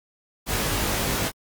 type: noise with comb filter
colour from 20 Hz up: pink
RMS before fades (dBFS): -25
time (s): 0.46-1.32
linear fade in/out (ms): 50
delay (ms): 20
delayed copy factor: +1
effects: Opus 48 kbps